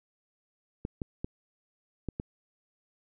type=clicks; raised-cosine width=3 ms; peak=-20 dBFS; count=5; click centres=0.851 / 1.018 / 1.245 / 2.087 / 2.199 s; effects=none